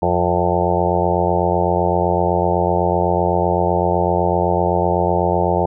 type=harmonic tone with a mistuned harmonic; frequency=87.9 Hz; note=F2; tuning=12 cents sharp; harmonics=1 / 2 / 4 / 5 / 6 / 7 / 8 / 9 / 10; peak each=-23 / -23 / -23 / -23 / -23 / -23 / -23 / -23 / -23 dBFS; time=0.02-5.66 s; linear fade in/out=5 ms; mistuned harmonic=10; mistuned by=+17 cents; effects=none